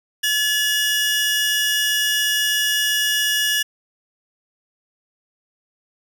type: tone pair together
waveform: sawtooth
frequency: 1712 / 2879 Hz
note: A6 / F#7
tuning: -48 / -48 cents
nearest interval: major sixth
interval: 900 cents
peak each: -17 dBFS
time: 0.23-3.63 s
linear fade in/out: 10 ms
effects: none